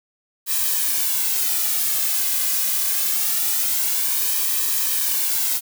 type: noise with flanger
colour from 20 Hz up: blue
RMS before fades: -21 dBFS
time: 0.46-5.61 s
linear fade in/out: 50 ms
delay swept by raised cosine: 1.4 to 2.21 ms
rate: 0.24 Hz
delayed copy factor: -0.6
effects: none